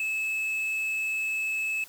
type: tone with quantisation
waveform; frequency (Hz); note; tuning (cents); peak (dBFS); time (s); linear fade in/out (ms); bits
triangle; 2600; E7; -24; -25; 0-1.84; 2; 8
effects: white hiss -51 dBFS RMS until 1.88 s